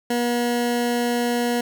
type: tone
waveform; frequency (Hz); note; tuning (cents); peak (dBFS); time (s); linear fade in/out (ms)
20% pulse; 240; B3; -49; -15; 0.1-1.61; 5
effects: none